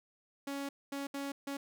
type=tone bursts at uneven times; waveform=sawtooth; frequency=278.9 Hz; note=C#4; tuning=11 cents sharp; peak=-33 dBFS; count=4; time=0.47-0.69 / 0.92-1.07 / 1.14-1.32 / 1.47-1.57 s; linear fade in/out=5 ms; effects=none